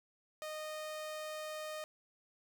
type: tone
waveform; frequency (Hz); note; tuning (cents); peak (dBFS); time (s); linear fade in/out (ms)
sawtooth; 617; D#5; -15; -37; 0.42-1.84; 0
effects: none